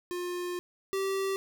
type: tone pair in turn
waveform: square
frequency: 355.2 / 387.8 Hz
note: F4 / G4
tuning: +29 / -19 cents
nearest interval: major second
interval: 152 cents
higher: second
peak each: -33 / -29 dBFS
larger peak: second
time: 0.11-0.59 / 0.93-1.36 s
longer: first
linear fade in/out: 0 ms
effects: none